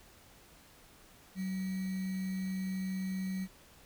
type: tone with sample-and-hold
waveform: sine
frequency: 188.4 Hz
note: F#3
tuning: 32 cents sharp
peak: -33 dBFS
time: 1.35-3.48 s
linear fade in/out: 50 ms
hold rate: 2100 Hz
effects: pink hiss -59 dBFS RMS until 3.85 s